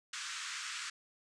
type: band-pass noise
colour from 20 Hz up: pink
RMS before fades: -42 dBFS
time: 0.13-0.9 s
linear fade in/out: 5 ms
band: 1200 to 8400 Hz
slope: 48 dB/octave
effects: none

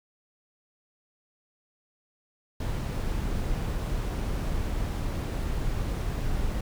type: noise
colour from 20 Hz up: brown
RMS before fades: -29 dBFS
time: 2.6-6.61 s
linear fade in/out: 5 ms
effects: none

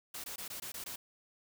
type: noise bursts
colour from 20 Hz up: white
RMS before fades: -43 dBFS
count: 7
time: 0.14-0.96 s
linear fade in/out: 5 ms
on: 100 ms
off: 20 ms
effects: none

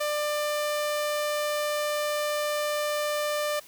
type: tone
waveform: sawtooth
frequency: 595 Hz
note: D5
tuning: 22 cents sharp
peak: -22 dBFS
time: 0-3.6 s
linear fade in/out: 10 ms
effects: white hiss -51 dBFS RMS until 3.67 s

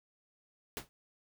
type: noise with exponential decay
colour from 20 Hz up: pink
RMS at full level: -35 dBFS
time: 0.77-0.89 s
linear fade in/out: 0 ms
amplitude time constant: 24 ms
effects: none

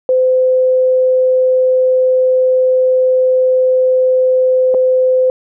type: tone with dropouts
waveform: sine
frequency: 513 Hz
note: C5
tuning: 34 cents flat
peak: -8 dBFS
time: 0.09-5.3 s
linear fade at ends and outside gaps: 1 ms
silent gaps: 4.742-4.746 s
effects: none

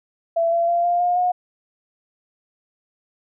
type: tone with pitch steps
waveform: sine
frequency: 669 / 679.1 / 689.4 / 699.8 / 710.4 / 721.2 Hz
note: E5 / F5 / F5 / F5 / F5 / F#5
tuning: +25 / -49 / -23 / +3 / +29 / -45 cents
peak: -16 dBFS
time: 0.36-1.32 s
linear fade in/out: 10 ms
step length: 160 ms
effects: none

